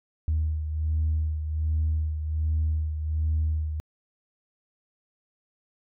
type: beating tone pair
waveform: sine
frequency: 77.78 / 79.08 Hz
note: D#2 / D#2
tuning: 0 / +29 cents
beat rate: 1.3 Hz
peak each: -23 / -31 dBFS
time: 0.28-3.8 s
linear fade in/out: 0 ms
effects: tanh soft clip ceiling -18 dBFS